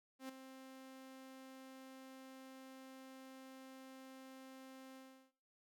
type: tone with ADSR envelope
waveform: sawtooth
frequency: 263.6 Hz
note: C4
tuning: 13 cents sharp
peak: -40 dBFS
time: 0.19-5.32 s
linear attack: 100 ms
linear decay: 8 ms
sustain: -10 dB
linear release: 360 ms
effects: noise-tail reverb RT60 0.5 s tail -21 dB re dry